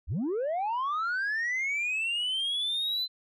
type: linear sweep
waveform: sine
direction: up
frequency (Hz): 48.55 to 4074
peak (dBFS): -25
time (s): 0.07-3.08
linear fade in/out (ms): 50
effects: tanh soft clip ceiling -26 dBFS